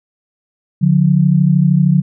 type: tone pair together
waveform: sine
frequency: 146.35 / 179.4 Hz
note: D3 / F3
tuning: -6 / +47 cents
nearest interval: major third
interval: 353 cents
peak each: -11 dBFS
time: 0.81-2.02 s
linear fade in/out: 20 ms
effects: none